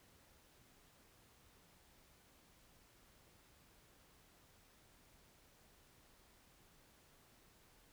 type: silence
effects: pink hiss -68 dBFS RMS until 7.92 s